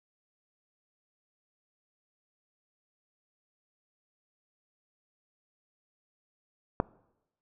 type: click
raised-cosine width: 1 ms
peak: -10 dBFS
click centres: 6.801 s
effects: noise-tail reverb RT60 0.9 s tail -23 dB re dry